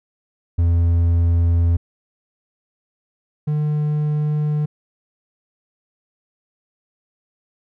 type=tone pair in turn; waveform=triangle; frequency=85 / 150.23 Hz; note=F2 / D3; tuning=-46 / +40 cents; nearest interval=minor seventh; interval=986 cents; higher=second; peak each=-11 / -15 dBFS; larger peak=first; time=0.58-1.77 / 3.47-4.66 s; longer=neither; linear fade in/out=10 ms; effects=none